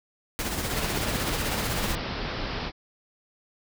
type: noise with tremolo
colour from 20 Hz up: pink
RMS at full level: -28 dBFS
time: 0.39-1.95 s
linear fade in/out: 0 ms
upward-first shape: sine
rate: 16 Hz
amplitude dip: 45%
type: low-pass noise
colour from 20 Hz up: pink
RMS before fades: -32 dBFS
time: 0.7-2.72 s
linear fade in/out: 50 ms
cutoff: 5300 Hz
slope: 96 dB/octave
effects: none